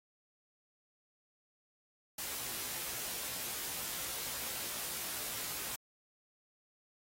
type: noise with comb filter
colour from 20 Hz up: white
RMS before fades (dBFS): -40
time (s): 2.18-5.76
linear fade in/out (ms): 5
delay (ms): 17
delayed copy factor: +0.85
effects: AAC 48 kbps